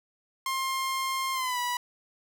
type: tone with pitch glide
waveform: sawtooth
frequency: 1061 to 978.6 Hz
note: C6 to B5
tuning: +24 to -16 cents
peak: -24 dBFS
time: 0.46-1.77 s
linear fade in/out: 2 ms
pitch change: -140 cents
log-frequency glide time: 1.33-1.59 s
effects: none